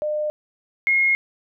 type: tone pair in turn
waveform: sine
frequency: 604 / 2152 Hz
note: D5 / C7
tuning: +48 / +48 cents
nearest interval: octave + minor seventh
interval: 2200 cents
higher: second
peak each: -21 / -15 dBFS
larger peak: second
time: 0.02-0.3 / 0.87-1.15 s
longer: neither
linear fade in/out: 0 ms
effects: none